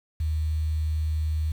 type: tone with quantisation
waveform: sine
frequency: 77.78 Hz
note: D#2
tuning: in tune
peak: -23 dBFS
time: 0.2-1.52 s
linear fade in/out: 5 ms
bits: 8
effects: none